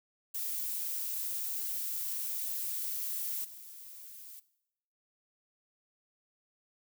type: noise with level steps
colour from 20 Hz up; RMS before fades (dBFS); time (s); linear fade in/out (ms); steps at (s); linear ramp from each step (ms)
violet; -36 / -49; 0.34-4.4; 10; 3.44; 10
effects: noise-tail reverb RT60 0.8 s tail -18 dB re dry